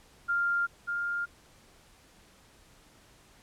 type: tone pair in turn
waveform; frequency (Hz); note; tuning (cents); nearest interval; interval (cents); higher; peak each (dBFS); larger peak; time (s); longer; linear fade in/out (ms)
sine; 1396.9 / 1403.9; F6 / F6; 0 / +9; unison; 9; second; -25 / -29; first; 0.28-0.67 / 0.87-1.26; neither; 20
effects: pink hiss -59 dBFS RMS until 3.42 s + low-pass 11000 Hz 12 dB/octave